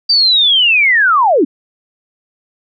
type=linear sweep; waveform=sine; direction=down; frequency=4705 to 240 Hz; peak=-7 dBFS; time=0.09-1.45 s; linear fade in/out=10 ms; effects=none